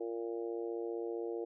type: harmonic tone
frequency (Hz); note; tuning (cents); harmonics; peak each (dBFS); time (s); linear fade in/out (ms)
115.4; A#2; -17; 3 / 4 / 5 / 6 / 7; -39 / -39 / -49 / -51 / -55; 0-1.45; 10
effects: none